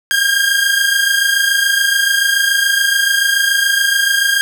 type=tone pair together; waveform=sawtooth; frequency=1599 / 1626 Hz; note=G6 / G#6; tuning=+34 / -37 cents; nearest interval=unison; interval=29 cents; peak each=-11 dBFS; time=0.11-4.41 s; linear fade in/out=0 ms; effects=none